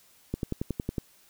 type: click train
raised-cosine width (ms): 3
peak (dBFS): -16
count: 8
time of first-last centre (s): 0.34-0.982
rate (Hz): 10.9
effects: white hiss -60 dBFS RMS until 1.29 s